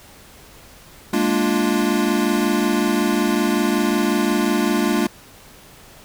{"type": "chord", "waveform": "square", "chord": "Bb dominant seventh", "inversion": "third", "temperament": "equal", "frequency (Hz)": [207.7, 233.1, 293.7, 349.2], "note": ["Ab3", "Bb3", "D4", "F4"], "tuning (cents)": [0, 0, 0, 0], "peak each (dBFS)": -23, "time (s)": [1.13, 5.07], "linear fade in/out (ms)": 5, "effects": ["pink hiss -45 dBFS RMS until 6.04 s"]}